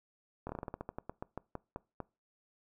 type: slowing click train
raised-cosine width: 1 ms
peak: -25 dBFS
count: 17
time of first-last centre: 0.47-2.003 s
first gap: 23 ms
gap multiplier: 1.17
effects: noise-tail reverb RT60 0.3 s tail -23 dB re dry

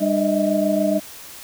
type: tone cluster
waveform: sine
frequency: 201 / 300.7 / 617 / 644 Hz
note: G3 / D4 / D#5 / E5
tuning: +44 / +41 / -15 / -41 cents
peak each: -22 dBFS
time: 0-1 s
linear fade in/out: 20 ms
effects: white hiss -39 dBFS RMS until 1.43 s

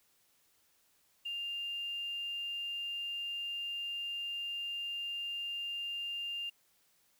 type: tone with quantisation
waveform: sine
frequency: 2800 Hz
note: F7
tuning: 4 cents sharp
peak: -36 dBFS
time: 1.25-6.5 s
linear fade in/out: 10 ms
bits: 10
effects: white hiss -71 dBFS RMS until 7.19 s

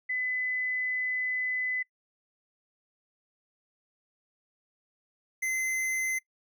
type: tone pair in turn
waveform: sine / square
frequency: 2010 / 2056 Hz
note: B6 / C7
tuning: +30 / -31 cents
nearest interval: unison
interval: 39 cents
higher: second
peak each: -28 dBFS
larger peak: neither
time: 0.09-1.83 / 5.42-6.19 s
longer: first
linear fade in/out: 10 ms
effects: noise-tail reverb RT60 0.1 s tail -22 dB re dry

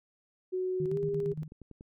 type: tone with pitch glide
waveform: sine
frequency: 370 to 403.5 Hz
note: F#4 to G#4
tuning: 0 to -50 cents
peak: -29 dBFS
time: 0.52-1.34 s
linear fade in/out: 20 ms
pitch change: +150 cents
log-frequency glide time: 0.87-0.97 s
type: tone with tremolo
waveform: sine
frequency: 154.8 Hz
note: D#3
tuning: 9 cents flat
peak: -32 dBFS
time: 0.8-1.48 s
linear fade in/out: 2 ms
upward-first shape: square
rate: 8.7 Hz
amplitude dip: 70%
type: click train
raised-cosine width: 3 ms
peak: -35 dBFS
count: 9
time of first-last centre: 1.04-1.809 s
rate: 10.4 Hz
effects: none

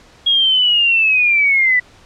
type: linear sweep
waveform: sine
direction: down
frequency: 3300 to 1961 Hz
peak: -10 dBFS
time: 0.26-1.8 s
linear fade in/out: 10 ms
effects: pink hiss -46 dBFS RMS until 2.05 s + low-pass 6000 Hz 12 dB/octave

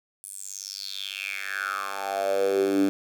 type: tone with high-pass filter sweep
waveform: 10% pulse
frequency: 98 Hz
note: G2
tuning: in tune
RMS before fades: -28 dBFS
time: 0.24-2.89 s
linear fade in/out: 0 ms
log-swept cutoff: 10000 to 260 Hz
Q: 6.8
effects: none

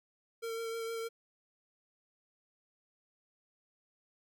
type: tone with vibrato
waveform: square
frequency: 455.9 Hz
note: A#4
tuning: 39 cents flat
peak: -37 dBFS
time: 0.42-1.09 s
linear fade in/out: 20 ms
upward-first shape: triangle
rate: 6.5 Hz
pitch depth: 19 cents each way
effects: none

